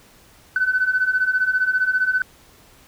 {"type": "beating tone pair", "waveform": "sine", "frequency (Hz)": [1500, 1515], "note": ["F#6", "F#6"], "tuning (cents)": [23, 40], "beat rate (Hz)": 15, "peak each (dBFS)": [-21, -18], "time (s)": [0.56, 2.22], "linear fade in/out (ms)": 2, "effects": ["tanh soft clip ceiling -9 dBFS", "pink hiss -51 dBFS RMS until 2.87 s"]}